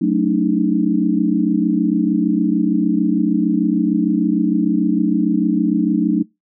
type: chord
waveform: sine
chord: D# half-diminished seventh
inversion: first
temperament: equal with one note detuned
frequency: 185 / 220 / 284.5 / 311.1 Hz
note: F#3 / A3 / C#4 / D#4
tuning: 0 / 0 / +45 / 0 cents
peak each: -19 dBFS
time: 0.01-6.23 s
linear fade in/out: 10 ms
effects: noise-tail reverb RT60 0.2 s tail -23 dB re dry